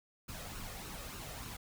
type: noise with flanger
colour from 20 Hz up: pink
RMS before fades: -45 dBFS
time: 0.28-1.57 s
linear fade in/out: 10 ms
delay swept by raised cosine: 0.73 to 1.62 ms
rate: 3.4 Hz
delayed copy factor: +0.5
effects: none